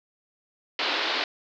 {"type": "band-pass noise", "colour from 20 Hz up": "white", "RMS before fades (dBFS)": -27, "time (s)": [0.79, 1.24], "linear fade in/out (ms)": 2, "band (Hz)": [280, 4500], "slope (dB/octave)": 48, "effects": []}